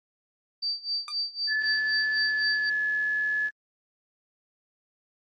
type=tone with tremolo; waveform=sine; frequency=4644 Hz; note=D8; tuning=20 cents flat; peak=-25 dBFS; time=0.62-2.7 s; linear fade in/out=10 ms; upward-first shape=sine; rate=3.9 Hz; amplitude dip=90%
type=tone with exponential decay; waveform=sawtooth; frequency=1201 Hz; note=D6; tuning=38 cents sharp; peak=-28 dBFS; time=1.08-1.16 s; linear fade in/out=1 ms; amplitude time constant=16 ms
type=tone with pitch glide; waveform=sine; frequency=1732 to 1711.1 Hz; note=A6 to A6; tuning=-28 to -49 cents; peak=-24 dBFS; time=1.47-3.51 s; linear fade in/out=50 ms; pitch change=-21 cents; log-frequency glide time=2.15-2.79 s
type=click train; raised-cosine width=0.2 ms; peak=-32 dBFS; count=144; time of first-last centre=1.62-3.484 s; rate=76.7 Hz
effects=AAC 32 kbps